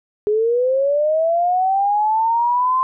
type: linear sweep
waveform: sine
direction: up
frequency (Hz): 412.5 to 1046.5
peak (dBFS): -14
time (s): 0.27-2.83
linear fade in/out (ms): 0
effects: none